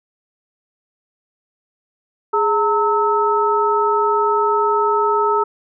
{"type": "tone cluster", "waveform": "sine", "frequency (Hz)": [416.9, 909, 1297], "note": ["G#4", "A#5", "E6"], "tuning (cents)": [7, -44, -28], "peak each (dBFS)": -18, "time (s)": [2.33, 5.44], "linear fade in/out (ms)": 10, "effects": []}